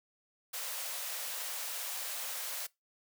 white high-pass noise, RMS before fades -39 dBFS, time 0.53-2.67 s, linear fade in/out 10 ms, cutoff 480 Hz, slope 96 dB/octave, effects noise-tail reverb RT60 0.2 s tail -23 dB re dry

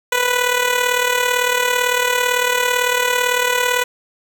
10% pulse tone with amplitude modulation, 493.9 Hz, B4, in tune, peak -4 dBFS, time 0.12-3.84 s, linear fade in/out 5 ms, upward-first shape sine, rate 37.9 Hz, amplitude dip 60%, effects 7-bit

